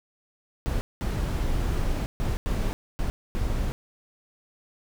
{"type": "noise bursts at uneven times", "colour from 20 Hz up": "brown", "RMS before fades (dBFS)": -26, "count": 6, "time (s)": [[0.66, 0.81], [1.01, 2.06], [2.2, 2.37], [2.46, 2.73], [2.99, 3.1], [3.35, 3.72]], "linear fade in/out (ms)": 0, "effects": []}